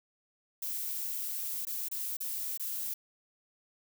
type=noise with dropouts; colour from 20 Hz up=violet; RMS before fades=-36 dBFS; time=0.62-2.94 s; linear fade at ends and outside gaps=5 ms; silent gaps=1.652-1.669 / 1.886-1.913 / 2.169-2.203 / 2.575-2.596 s; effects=none